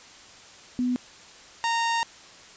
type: tone pair in turn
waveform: sine / sawtooth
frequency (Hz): 248.5 / 924.5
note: B3 / A#5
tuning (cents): +11 / -15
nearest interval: octave + major seventh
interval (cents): 2274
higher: second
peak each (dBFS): -22 / -19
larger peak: second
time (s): 0.79-0.96 / 1.64-2.03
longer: second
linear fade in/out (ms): 0
effects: white hiss -48 dBFS RMS until 2.56 s + resampled to 16000 Hz